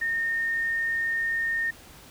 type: tone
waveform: sine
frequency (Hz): 1832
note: A#6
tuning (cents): -31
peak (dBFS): -24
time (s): 0.01-1.71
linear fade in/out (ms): 10
effects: pink hiss -49 dBFS RMS until 2.1 s